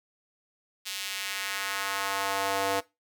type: tone with high-pass filter sweep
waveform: square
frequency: 98 Hz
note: G2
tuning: in tune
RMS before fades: -31 dBFS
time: 0.85-2.81 s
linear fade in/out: 20 ms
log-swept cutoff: 3300 to 520 Hz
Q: 1.2
effects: noise-tail reverb RT60 0.2 s tail -18 dB re dry